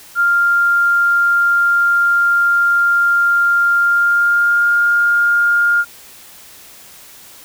sine tone with pitch glide, 1396.9 to 1410.7 Hz, F6 to F6, 0 to +17 cents, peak -10 dBFS, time 0.15-5.85 s, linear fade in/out 50 ms, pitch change +17 cents, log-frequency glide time 3.79-4.7 s, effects white hiss -40 dBFS RMS until 7.44 s

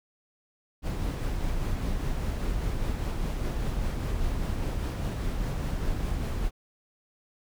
brown noise with tremolo, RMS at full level -28 dBFS, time 0.82-6.51 s, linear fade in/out 50 ms, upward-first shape sine, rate 5 Hz, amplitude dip 25%, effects none

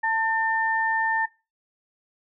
sine tone pair together, 892 / 1800 Hz, A5 / A6, +23 / +39 cents, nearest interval octave, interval 1216 cents, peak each -24 dBFS, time 0.03-1.26 s, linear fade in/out 10 ms, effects noise-tail reverb RT60 0.3 s tail -22 dB re dry

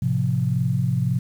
sine chord, F major, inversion first, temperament just, 109.13 / 130.96 / 174.61 Hz, A2 / C3 / F3, -14 / +2 / 0 cents, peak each -25 / -21 / -25 dBFS, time 0.02-1.19 s, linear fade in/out 5 ms, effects 8-bit

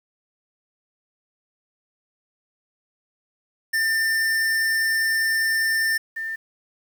square / sine tone pair in turn, 1795 / 1795 Hz, A6 / A6, +34 / +34 cents, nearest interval unison, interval 0 cents, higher neither, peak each -20 / -26 dBFS, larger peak first, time 3.73-5.98 / 6.16-6.36 s, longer first, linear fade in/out 10 ms, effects 8-bit

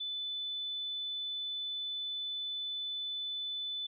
sine tone, 3500 Hz, A7, 10 cents flat, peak -35 dBFS, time 0-3.87 s, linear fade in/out 10 ms, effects none

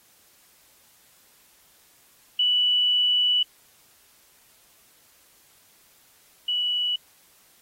sine tone pair in turn, 2960 / 2947 Hz, F#7 / F#7, 0 / -8 cents, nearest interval unison, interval 8 cents, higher first, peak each -18 / -22 dBFS, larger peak first, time 2.39-3.43 / 6.48-6.96 s, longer first, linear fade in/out 5 ms, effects white hiss -58 dBFS RMS until 7.61 s + AAC 48 kbps

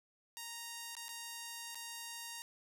5% pulse tone with dropouts, 932.3 Hz, A#5, in tune, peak -32 dBFS, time 0.37-2.42 s, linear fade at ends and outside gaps 0 ms, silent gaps 0.952-0.967 / 1.083-1.09 / 1.747-1.754 s, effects none

